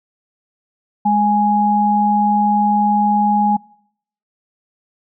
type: tone pair together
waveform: sine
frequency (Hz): 207.9 / 831.6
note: G#3 / G#5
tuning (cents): +2 / +2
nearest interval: 2 octaves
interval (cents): 2400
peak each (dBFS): -16 / -13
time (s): 1.05-3.57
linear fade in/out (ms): 10
effects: noise-tail reverb RT60 0.7 s tail -25 dB re dry